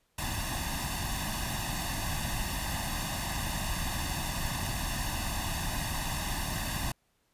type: noise with comb filter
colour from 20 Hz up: pink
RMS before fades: -33 dBFS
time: 0.18-6.92 s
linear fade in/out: 5 ms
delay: 1.1 ms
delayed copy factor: +0.9
effects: pink hiss -73 dBFS RMS until 7.33 s + resampled to 32000 Hz